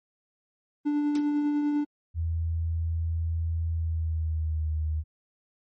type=tone with tremolo; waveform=triangle; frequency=293.7 Hz; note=D4; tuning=in tune; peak=-20 dBFS; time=0.85-1.85 s; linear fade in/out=20 ms; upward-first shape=sine; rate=10 Hz; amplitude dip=25%
type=noise with exponential decay; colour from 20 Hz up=white; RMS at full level=-36 dBFS; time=1.15-1.28 s; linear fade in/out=2 ms; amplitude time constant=27 ms
type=tone with pitch glide; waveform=sine; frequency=82.41 to 77.78 Hz; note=E2 to D#2; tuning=0 to 0 cents; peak=-25 dBFS; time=2.14-5.04 s; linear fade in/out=50 ms; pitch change=-100 cents; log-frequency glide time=3.71-4.7 s
effects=MP3 32 kbps